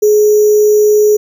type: tone with sample-and-hold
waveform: sine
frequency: 421.5 Hz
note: G#4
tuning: 26 cents sharp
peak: -5 dBFS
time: 0.02-1.17 s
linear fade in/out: 10 ms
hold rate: 6300 Hz
effects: none